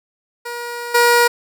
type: tone with level steps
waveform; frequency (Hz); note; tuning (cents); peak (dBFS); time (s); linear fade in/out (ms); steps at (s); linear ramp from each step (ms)
15% pulse; 477.4; A#4; +41; -19 / -4; 0.45-1.28; 10; 0.94; 10
effects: none